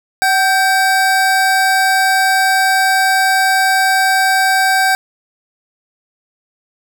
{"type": "tone pair together", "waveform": "square", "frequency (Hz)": [760, 1570], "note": ["F#5", "G6"], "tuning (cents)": [46, 2], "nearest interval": "octave + minor second", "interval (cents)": 1256, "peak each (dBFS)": -14, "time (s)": [0.22, 4.95], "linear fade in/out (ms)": 0, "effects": []}